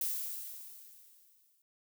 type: noise with exponential decay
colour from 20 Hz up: violet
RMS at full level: -33 dBFS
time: 0.01-1.62 s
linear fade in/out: 2 ms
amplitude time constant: 350 ms
effects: none